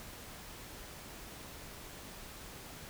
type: silence
effects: pink hiss -49 dBFS RMS until 2.89 s